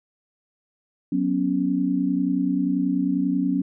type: chord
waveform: sine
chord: F# suspended fourth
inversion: none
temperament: equal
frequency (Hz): 185 / 246.9 / 277.2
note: F#3 / B3 / C#4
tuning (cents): 0 / 0 / 0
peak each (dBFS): -25 / -26 / -22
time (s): 1.12-3.62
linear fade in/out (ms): 5
effects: none